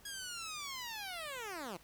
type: linear sweep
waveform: 10% pulse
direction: down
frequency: 1661.2 to 159.1 Hz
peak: -33 dBFS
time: 0.05-1.77 s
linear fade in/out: 5 ms
effects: pink hiss -62 dBFS RMS until 1.83 s